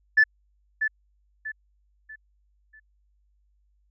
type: tone with echo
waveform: sine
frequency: 1746 Hz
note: A6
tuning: 14 cents flat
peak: -12 dBFS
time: 0.17-0.24 s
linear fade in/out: 10 ms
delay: 640 ms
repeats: 4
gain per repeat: -9 dB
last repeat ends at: 2.8 s
effects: tanh soft clip ceiling -10 dBFS + added 50 Hz sine -63 dBFS peak until 3.9 s